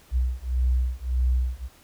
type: beating tone pair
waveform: sine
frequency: 61.8 / 63.5 Hz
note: B1 / B1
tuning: +2 / +49 cents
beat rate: 1.7 Hz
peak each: -24 dBFS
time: 0.11-1.69 s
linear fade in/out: 50 ms
effects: pink hiss -55 dBFS RMS until 1.83 s